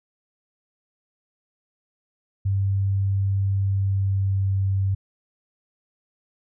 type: tone with pitch glide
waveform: sine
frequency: 98 to 96.99 Hz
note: G2 to G2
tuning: 0 to -18 cents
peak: -19 dBFS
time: 2.45-4.95 s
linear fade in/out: 10 ms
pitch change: -18 cents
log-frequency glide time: 3.56-4.57 s
effects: none